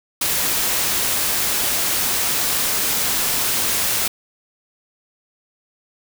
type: noise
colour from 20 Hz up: white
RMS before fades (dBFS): -20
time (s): 0.21-4.08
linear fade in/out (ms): 5
effects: none